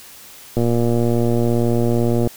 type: click train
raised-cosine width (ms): 2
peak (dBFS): -6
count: 202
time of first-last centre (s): 0.57-2.273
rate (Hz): 118
effects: white hiss -41 dBFS RMS until 2.36 s